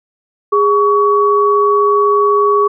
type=tone pair together; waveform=sine; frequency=410.8 / 1127 Hz; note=G#4 / C#6; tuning=-19 / +28 cents; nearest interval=octave + perfect fourth; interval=1747 cents; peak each=-11 dBFS; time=0.52-2.68 s; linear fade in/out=10 ms; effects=none